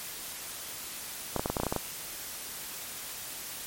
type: clicks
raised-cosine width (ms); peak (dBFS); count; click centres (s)
1; -14; 10; 1.363 / 1.395 / 1.459 / 1.5 / 1.568 / 1.6 / 1.634 / 1.667 / 1.725 / 1.763
effects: white hiss -40 dBFS RMS until 3.66 s + MP3 64 kbps

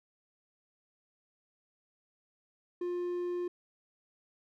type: tone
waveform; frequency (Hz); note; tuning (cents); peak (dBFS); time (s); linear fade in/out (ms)
triangle; 353.5; F4; +21; -30; 2.81-3.48; 5
effects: none

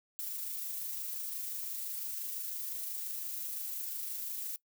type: noise with amplitude modulation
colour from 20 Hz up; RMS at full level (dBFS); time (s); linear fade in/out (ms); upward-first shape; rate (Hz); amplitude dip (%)
violet; -38; 0.19-4.56; 0; sine; 25.8; 25
effects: noise-tail reverb RT60 0.1 s tail -20 dB re dry

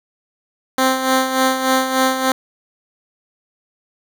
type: tone with tremolo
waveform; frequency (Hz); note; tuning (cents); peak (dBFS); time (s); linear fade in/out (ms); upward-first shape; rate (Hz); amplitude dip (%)
10% pulse; 261.6; C4; 0; -4; 0.78-2.32; 2; sine; 3.4; 60
effects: none

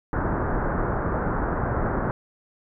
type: low-pass noise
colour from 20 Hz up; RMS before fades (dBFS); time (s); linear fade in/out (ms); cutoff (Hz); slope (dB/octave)
pink; -25; 0.13-2.11; 0; 1600; 48
effects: none

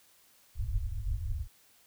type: low-pass noise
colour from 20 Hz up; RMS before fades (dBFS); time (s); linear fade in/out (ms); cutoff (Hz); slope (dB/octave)
pink; -33; 0.55-1.48; 50; 110; 96
effects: white hiss -63 dBFS RMS until 1.86 s

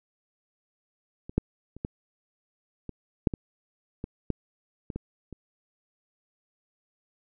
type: clicks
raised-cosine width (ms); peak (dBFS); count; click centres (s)
3; -26 / -9 / -30 / -17 / -23 / -7 / -18 / -20 / -13 / -22 / -20 / -27; 12; 1.295 / 1.38 / 1.766 / 1.849 / 2.893 / 3.272 / 3.338 / 4.041 / 4.303 / 4.902 / 4.96 / 5.327
effects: none

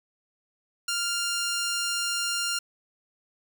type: tone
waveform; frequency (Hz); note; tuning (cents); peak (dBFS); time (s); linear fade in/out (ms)
10% pulse; 1396.9; F6; 0; -18; 0.88-2.59; 5
effects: none

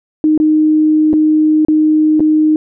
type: tone with dropouts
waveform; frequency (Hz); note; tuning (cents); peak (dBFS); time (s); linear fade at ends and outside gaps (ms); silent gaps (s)
sine; 308.8; D#4; -13; -7; 0.24-2.56; 1; 0.377-0.4 / 1.131-1.137 / 1.65-1.684 / 2.196-2.204
effects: none

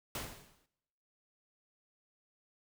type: noise with exponential decay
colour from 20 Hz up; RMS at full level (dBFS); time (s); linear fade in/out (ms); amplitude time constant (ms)
pink; -37; 0.15-0.66; 2; 110
effects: noise-tail reverb RT60 1.0 s tail -23 dB re dry

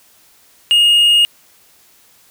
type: tone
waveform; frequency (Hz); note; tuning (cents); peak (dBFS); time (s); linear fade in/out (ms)
triangle; 2854; F7; +37; -6; 0.71-1.25; 0
effects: white hiss -50 dBFS RMS until 2.3 s

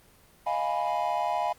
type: chord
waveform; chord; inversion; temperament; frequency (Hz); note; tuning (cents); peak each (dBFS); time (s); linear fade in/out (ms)
triangle; F half-diminished seventh; third; equal; 622.3 / 698.5 / 830.6 / 987.8; Eb5 / F5 / Ab5 / Cb6; 0 / 0 / 0 / 0; -32 / -28 / -28 / -30; 0.46-1.53; 10
effects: pink hiss -58 dBFS RMS until 1.58 s + Opus 24 kbps

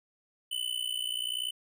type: tone with amplitude modulation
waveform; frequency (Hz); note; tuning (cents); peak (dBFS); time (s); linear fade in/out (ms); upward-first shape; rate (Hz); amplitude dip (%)
square; 3007; F#7; +27; -28; 0.51-1.51; 10; sine; 60.6; 90
effects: none

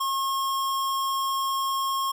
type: tone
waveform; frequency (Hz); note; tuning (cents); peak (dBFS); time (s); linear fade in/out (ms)
square; 1081; C#6; -44; -25; 0-2.12; 10
effects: none

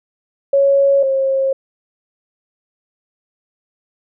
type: tone pair in turn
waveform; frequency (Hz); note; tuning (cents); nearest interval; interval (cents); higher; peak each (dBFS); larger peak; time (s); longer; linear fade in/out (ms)
sine; 554.4 / 537.4; C#5 / C5; 0 / +46; minor second; 54; first; -9 / -13; first; 0.53-1.03 / 1.03-1.53; neither; 5
effects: none

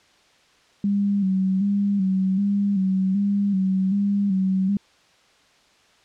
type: tone with vibrato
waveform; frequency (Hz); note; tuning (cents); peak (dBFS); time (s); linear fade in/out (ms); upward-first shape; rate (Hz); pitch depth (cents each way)
sine; 195.3; G3; -6; -18; 0.84-4.77; 2; square; 1.3; 52
effects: white hiss -57 dBFS RMS until 6.04 s + low-pass 5000 Hz 12 dB/octave

